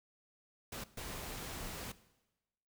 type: noise bursts at uneven times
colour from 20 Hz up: pink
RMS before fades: -44 dBFS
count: 2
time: 0.72-0.84 / 0.97-1.92 s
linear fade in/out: 5 ms
effects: noise-tail reverb RT60 1.0 s tail -17 dB re dry